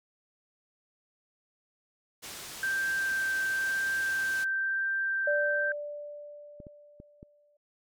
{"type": "low-pass noise", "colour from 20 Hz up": "white", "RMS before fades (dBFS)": -43, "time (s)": [2.22, 4.45], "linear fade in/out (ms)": 20, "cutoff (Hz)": 9100, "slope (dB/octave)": 12}
{"type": "tone with vibrato", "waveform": "sine", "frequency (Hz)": 1568, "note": "G6", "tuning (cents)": 0, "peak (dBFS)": -27, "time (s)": [2.63, 5.72], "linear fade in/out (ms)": 2, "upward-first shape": "triangle", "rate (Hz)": 0.97, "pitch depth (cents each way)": 8}
{"type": "tone with exponential decay", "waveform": "sine", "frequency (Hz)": 587.3, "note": "D5", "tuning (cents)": 0, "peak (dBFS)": -25, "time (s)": [5.27, 7.57], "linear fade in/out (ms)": 5, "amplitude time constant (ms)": 500}
{"type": "clicks", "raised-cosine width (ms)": 3, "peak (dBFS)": -33, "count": 4, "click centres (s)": [6.602, 6.668, 7.001, 7.229]}
{"effects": []}